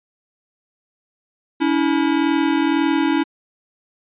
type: tone pair together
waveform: square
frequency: 283.5 / 325.4 Hz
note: C#4 / E4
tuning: +39 / -22 cents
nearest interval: major second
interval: 239 cents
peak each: -19 dBFS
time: 1.6-3.24 s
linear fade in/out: 20 ms
effects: resampled to 8000 Hz